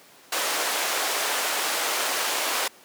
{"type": "band-pass noise", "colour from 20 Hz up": "pink", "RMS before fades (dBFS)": -26, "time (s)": [0.32, 2.68], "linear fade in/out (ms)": 5, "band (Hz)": [550, 14000], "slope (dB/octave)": 12, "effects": ["pink hiss -51 dBFS RMS until 2.84 s", "high-pass 300 Hz 12 dB/octave"]}